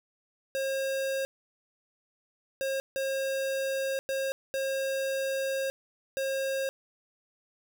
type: tone bursts at uneven times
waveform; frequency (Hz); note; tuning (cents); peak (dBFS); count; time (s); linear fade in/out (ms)
square; 538; C5; +48; -29; 6; 0.55-1.25 / 2.61-2.8 / 2.96-3.99 / 4.09-4.32 / 4.54-5.7 / 6.17-6.69; 0
effects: none